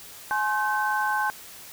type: tone cluster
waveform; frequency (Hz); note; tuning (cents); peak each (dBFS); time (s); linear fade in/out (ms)
sine; 843 / 1061 / 1537; G#5 / C6 / G6; +26 / +24 / -35; -26 / -29 / -26; 0.31-1.3; 0
effects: white hiss -44 dBFS RMS until 1.72 s